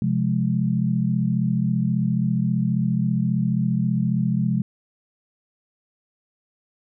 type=chord; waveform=sine; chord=F minor; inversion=second; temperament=just; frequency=130.96 / 174.61 / 209.5 Hz; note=C3 / F3 / Ab3; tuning=+2 / 0 / +15 cents; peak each=-23 dBFS; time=0.02-4.62 s; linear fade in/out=2 ms; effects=none